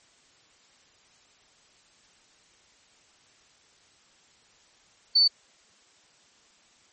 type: tone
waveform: sine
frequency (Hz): 4509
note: C#8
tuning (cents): +29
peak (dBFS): -16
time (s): 5.15-5.28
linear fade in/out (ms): 10
effects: white hiss -60 dBFS RMS until 6.92 s + MP3 32 kbps